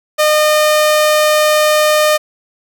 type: tone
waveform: sawtooth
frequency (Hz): 609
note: D#5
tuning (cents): -37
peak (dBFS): -5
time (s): 0.18-2.18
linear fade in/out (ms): 20
effects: none